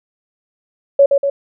sine tone with echo, 559 Hz, C#5, 14 cents sharp, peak -5 dBFS, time 0.99-1.06 s, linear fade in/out 5 ms, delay 120 ms, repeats 2, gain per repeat -4 dB, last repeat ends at 1.3 s, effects none

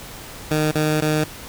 15% pulse tone with dropouts, 153.6 Hz, D#3, 22 cents flat, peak -11 dBFS, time 0.51-1.24 s, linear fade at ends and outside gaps 2 ms, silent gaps 0.713-0.752 / 1.006-1.022 s, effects pink hiss -37 dBFS RMS until 1.48 s

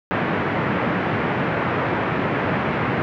pink band-pass noise, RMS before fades -22 dBFS, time 0.11-3.02 s, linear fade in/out 0 ms, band 110 to 2200 Hz, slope 24 dB/octave, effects none

